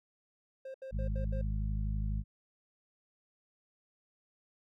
triangle tone bursts, 530 Hz, C5, 22 cents sharp, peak -39 dBFS, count 5, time 0.65-1.415 s, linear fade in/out 5 ms, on 93 ms, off 75 ms
harmonic tone, 52.1 Hz, G#1, 6 cents sharp, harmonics 1 / 2 / 3 / 4, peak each -32 / -38 / -42 / -44 dBFS, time 0.91-2.24 s, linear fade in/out 50 ms
effects none

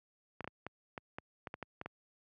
clicks, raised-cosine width 0.5 ms, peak -26 dBFS, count 11, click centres 0.407 / 0.444 / 0.476 / 0.666 / 0.978 / 1.185 / 1.472 / 1.541 / 1.627 / 1.814 / 1.86 s, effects high-pass 80 Hz 12 dB/octave

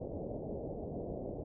white low-pass noise, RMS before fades -41 dBFS, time 0-1.44 s, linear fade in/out 10 ms, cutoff 650 Hz, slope 48 dB/octave, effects none

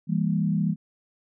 sine chord, E diminished, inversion none, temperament equal with one note detuned, 164.81 / 199.54 / 233.1 Hz, E3 / G3 / Bb3, 0 / +31 / 0 cents, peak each -24 / -25 / -30 dBFS, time 0.07-0.76 s, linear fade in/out 50 ms, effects none

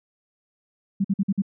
sine tone bursts, 196 Hz, G3, in tune, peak -18 dBFS, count 5, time 1-1.421 s, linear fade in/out 10 ms, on 45 ms, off 49 ms, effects none

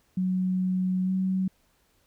sine tone with pitch glide, 185 to 188.13 Hz, F#3 to F#3, 0 to +29 cents, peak -23 dBFS, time 0.17-1.48 s, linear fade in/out 5 ms, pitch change +29 cents, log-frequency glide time 1.04-1.11 s, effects pink hiss -67 dBFS RMS until 2.06 s

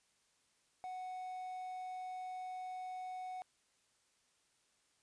triangle tone with quantisation, 740 Hz, F#5, in tune, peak -40 dBFS, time 0.84-3.42 s, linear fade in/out 0 ms, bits 10, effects white hiss -75 dBFS RMS until 5.02 s + resampled to 22050 Hz

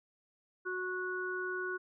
harmonic tone, 367.5 Hz, F#4, 12 cents flat, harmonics 1 / 3 / 4, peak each -38 / -44 / -37 dBFS, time 0.65-1.78 s, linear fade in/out 20 ms, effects none

